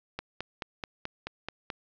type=click train; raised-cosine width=0.3 ms; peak=-18 dBFS; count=8; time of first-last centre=0.19-1.702 s; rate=4.63 Hz; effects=resampled to 16000 Hz + 8-bit